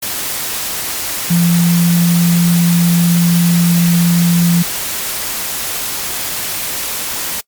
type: tone in noise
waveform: sine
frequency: 171.8 Hz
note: F3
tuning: 28 cents flat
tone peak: -8 dBFS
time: 1.3-4.63 s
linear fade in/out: 10 ms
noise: white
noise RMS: -20 dBFS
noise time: 0.02-7.41 s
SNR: +9 dB
effects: noise-tail reverb RT60 0.1 s tail -24 dB re dry + MP3 96 kbps